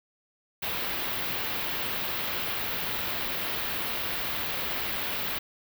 white band-stop noise, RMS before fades -31 dBFS, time 0.62-5.39 s, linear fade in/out 10 ms, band 3900 to 16000 Hz, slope 24 dB/octave, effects none

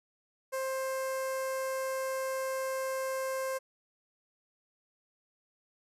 sawtooth tone with notch filter, 528 Hz, C5, 16 cents sharp, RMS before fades -34 dBFS, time 0.52-3.59 s, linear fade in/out 20 ms, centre 3500 Hz, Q 0.92, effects resampled to 32000 Hz

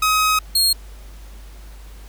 sawtooth tone pair in turn, 1266 / 4258 Hz, D#6 / C8, +30 / +30 cents, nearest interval octave + major sixth, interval 2100 cents, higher second, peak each -11 dBFS, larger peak neither, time 0.02-0.39 / 0.55-0.73 s, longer first, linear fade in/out 5 ms, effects added 50 Hz sine -36 dBFS peak until 2.08 s + pink hiss -48 dBFS RMS until 2.08 s

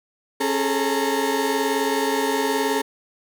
35% pulse tone cluster, 272.5 / 417.9 / 436.9 / 919 Hz, C#4 / G#4 / A4 / A#5, -29 / +11 / -12 / -25 cents, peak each -24 dBFS, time 0.4-2.82 s, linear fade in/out 10 ms, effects none

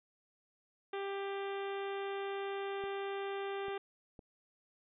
harmonic tone, 395.1 Hz, G4, 14 cents sharp, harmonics 1 / 2 / 3 / 4 / 5 / 6 / 7 / 8 / 9, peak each -38 / -44 / -48 / -50 / -52 / -54 / -55 / -56 / -57 dBFS, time 0.93-3.78 s, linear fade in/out 5 ms
clicks, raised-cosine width 2 ms, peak -38 dBFS, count 3, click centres 2.839 / 3.683 / 4.192 s
effects none

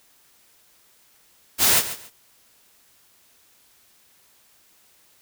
white noise with echo, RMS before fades -17 dBFS, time 1.58-1.83 s, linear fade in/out 50 ms, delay 140 ms, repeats 2, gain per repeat -13 dB, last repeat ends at 2.11 s, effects white hiss -58 dBFS RMS until 5.21 s

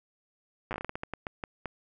slowing click train, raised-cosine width 0.5 ms, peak -19 dBFS, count 15, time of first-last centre 0.71-1.657 s, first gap 8 ms, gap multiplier 1.29, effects none

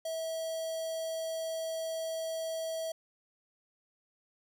square tone with notch filter, 649 Hz, E5, 27 cents flat, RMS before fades -36 dBFS, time 0.05-2.92 s, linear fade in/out 5 ms, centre 1800 Hz, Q 1.2, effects none

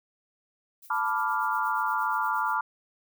violet noise with tremolo, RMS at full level -48 dBFS, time 0.82-2.57 s, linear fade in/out 5 ms, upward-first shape triangle, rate 8.5 Hz, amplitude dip 85%
sine chord, B half-diminished seventh, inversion third, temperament equal, 880 / 987.8 / 1174.7 / 1396.9 Hz, A5 / B5 / D6 / F6, 0 / 0 / 0 / 0 cents, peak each -30 dBFS, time 0.9-2.61 s, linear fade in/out 5 ms
effects none

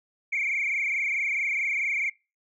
sine tone with frequency modulation, 2242 Hz, C#7, 19 cents sharp, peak -23 dBFS, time 0.32-2.1 s, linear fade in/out 10 ms, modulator 24.6 Hz, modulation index 5.2, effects noise-tail reverb RT60 0.3 s tail -25 dB re dry + tanh soft clip ceiling -20 dBFS

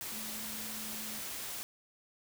sine tone in noise, 217.4 Hz, A3, 21 cents flat, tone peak -48 dBFS, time 0.12-1.19 s, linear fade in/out 0 ms, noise white, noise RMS -41 dBFS, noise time 0.01-1.63 s, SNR -10 dB, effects none

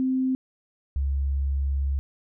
sine tone pair in turn, 260 / 68.87 Hz, C4 / C#2, -11 / -11 cents, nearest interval octave + major seventh, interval 2300 cents, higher first, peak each -21 / -22 dBFS, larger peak first, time 0-0.35 / 0.96-1.99 s, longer second, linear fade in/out 0 ms, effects none

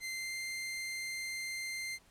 sawtooth tone with pitch glide, 2078 to 2091 Hz, C7 to C7, -12 to -2 cents, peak -34 dBFS, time 0-1.99 s, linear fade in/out 50 ms, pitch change +10 cents, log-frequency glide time 0.12-0.34 s, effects pink hiss -65 dBFS RMS until 2.1 s + low-pass 12000 Hz 12 dB/octave

